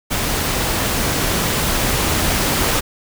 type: noise with level ramp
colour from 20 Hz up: pink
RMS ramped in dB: -20 to -17 dBFS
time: 0.1-2.81 s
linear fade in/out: 20 ms
effects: none